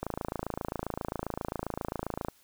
click train, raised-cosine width 1 ms, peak -18 dBFS, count 63, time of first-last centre 0.03-2.285 s, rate 27.5 Hz, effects white hiss -63 dBFS RMS until 2.43 s

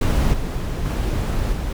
brown noise with level steps, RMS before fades -17 / -24 / -21 / -24 dBFS, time 0.01-1.73 s, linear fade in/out 5 ms, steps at 0.33 / 0.85 / 1.52 s, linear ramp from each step 10 ms, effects none

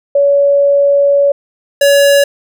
sine / square tone pair in turn, 565 / 565 Hz, C#5 / C#5, +33 / +33 cents, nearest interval unison, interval 0 cents, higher neither, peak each -6 dBFS, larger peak neither, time 0.15-1.32 / 1.81-2.24 s, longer first, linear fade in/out 5 ms, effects none

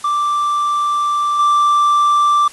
triangle tone with level steps, 1174.7 Hz, D6, in tune, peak -12 / -8 dBFS, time 0.04-2.48 s, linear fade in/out 5 ms, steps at 1.39 s, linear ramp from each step 5 ms, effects white hiss -38 dBFS RMS until 2.52 s + resampled to 24000 Hz

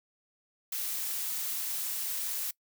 blue noise, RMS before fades -34 dBFS, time 0.72-2.51 s, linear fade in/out 5 ms, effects noise-tail reverb RT60 0.1 s tail -23 dB re dry

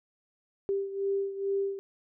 sine beating tone pair, 393.9 / 396.2 Hz, G4 / G4, +8 / +18 cents, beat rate 2.3 Hz, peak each -29 / -34 dBFS, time 0.69-1.79 s, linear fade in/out 0 ms, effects none

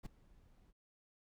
brown noise with ADSR envelope, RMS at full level -41 dBFS, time 0.03-0.73 s, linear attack 29 ms, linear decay 8 ms, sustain -24 dB, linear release 36 ms, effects none

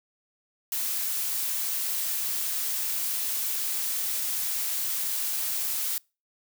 blue noise, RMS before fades -29 dBFS, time 0.72-5.98 s, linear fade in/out 2 ms, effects noise-tail reverb RT60 0.3 s tail -26 dB re dry

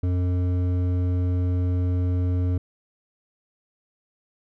sine tone with hard clipping, 90 Hz, F#2, 47 cents flat, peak -22 dBFS, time 0.03-2.58 s, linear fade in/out 5 ms, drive 10 dB, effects none

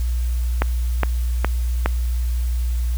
click train, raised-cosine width 0.5 ms, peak -3 dBFS, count 4, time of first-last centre 0.62-1.86 s, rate 2.42 Hz, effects added 60 Hz sine -18 dBFS peak until 2.97 s + white hiss -42 dBFS RMS until 2.97 s

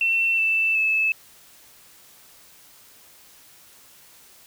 sine tone with pitch steps, 2696 / 2653 / 2610 Hz, E7 / E7 / E7, +38 / +10 / -18 cents, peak -18 dBFS, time 0.01-1.12 s, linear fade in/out 2 ms, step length 370 ms, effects white hiss -51 dBFS RMS until 4.46 s

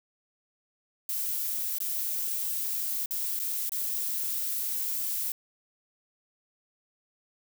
violet noise with dropouts, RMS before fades -31 dBFS, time 1.09-5.32 s, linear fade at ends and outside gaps 2 ms, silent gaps 1.784-1.803 / 3.059-3.108 / 3.393-3.398 / 3.694-3.719 s, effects none

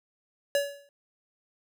square tone with exponential decay, 567 Hz, C#5, 39 cents sharp, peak -21 dBFS, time 0.55-0.89 s, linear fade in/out 1 ms, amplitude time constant 72 ms, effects none

